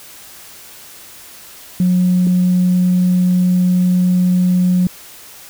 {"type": "tone pair in turn", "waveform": "sine", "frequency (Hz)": [181, 181], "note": ["F#3", "F#3"], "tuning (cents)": [-38, -38], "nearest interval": "unison", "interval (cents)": 0, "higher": "neither", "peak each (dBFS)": -9, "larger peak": "neither", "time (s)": [[1.8, 2.27], [2.27, 4.87]], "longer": "second", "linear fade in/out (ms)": 2, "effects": ["tanh soft clip ceiling -6 dBFS", "white hiss -38 dBFS RMS until 5.49 s"]}